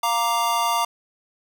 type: chord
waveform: square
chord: Bb major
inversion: second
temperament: equal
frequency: 698.5 / 932.3 / 1174.7 Hz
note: F5 / Bb5 / D6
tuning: 0 / 0 / 0 cents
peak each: -27 / -23 / -25 dBFS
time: 0.03-0.85 s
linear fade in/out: 5 ms
effects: none